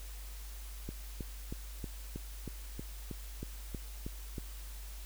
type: click train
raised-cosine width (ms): 3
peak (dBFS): -27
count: 12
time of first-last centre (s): 0.89-4.382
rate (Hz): 3.15
effects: added 50 Hz sine -43 dBFS peak until 5.05 s + white hiss -53 dBFS RMS until 5.05 s